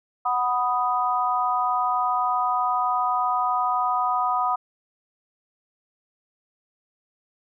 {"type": "chord", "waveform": "sine", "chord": "B major", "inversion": "second", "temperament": "equal", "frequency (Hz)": [740, 987.8, 1244.5], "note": ["F#5", "B5", "D#6"], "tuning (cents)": [0, 0, 0], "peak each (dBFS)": [-25, -25, -24], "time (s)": [0.25, 4.56], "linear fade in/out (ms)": 10, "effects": []}